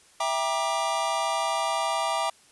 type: chord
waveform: square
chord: E half-diminished seventh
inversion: none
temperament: just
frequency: 659.3 / 791.1 / 949.3 / 1186.7 Hz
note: E5 / G5 / Bb5 / D6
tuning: 0 / +16 / +31 / +18 cents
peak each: -31 dBFS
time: 0.2-2.3 s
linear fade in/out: 5 ms
effects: white hiss -57 dBFS RMS until 2.51 s + resampled to 24000 Hz